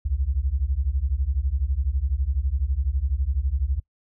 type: beating tone pair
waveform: sine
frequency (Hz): 61.4 / 73.4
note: B1 / D2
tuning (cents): -9 / 0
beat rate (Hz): 12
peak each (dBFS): -24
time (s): 0.05-3.8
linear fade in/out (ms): 10
effects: noise-tail reverb RT60 0.1 s tail -24 dB re dry